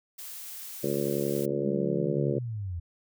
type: noise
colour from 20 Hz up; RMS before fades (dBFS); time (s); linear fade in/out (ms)
blue; -41; 0.18-1.46; 10
type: harmonic tone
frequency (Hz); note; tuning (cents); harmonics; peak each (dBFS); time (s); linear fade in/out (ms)
70.9; C#2; +40; 2 / 3 / 4 / 5 / 6 / 7 / 8; -35 / -34 / -37 / -31 / -33 / -34 / -36; 0.83-2.39; 10
type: linear sweep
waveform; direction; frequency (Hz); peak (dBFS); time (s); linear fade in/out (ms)
sine; down; 220 to 81.7; -31; 1.51-2.8; 10
effects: none